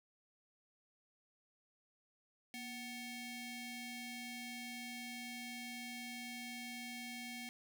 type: ring-modulated tone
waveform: sawtooth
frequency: 991 Hz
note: B5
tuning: 6 cents sharp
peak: -38 dBFS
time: 2.54-7.49 s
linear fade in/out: 0 ms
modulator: 1230 Hz
effects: none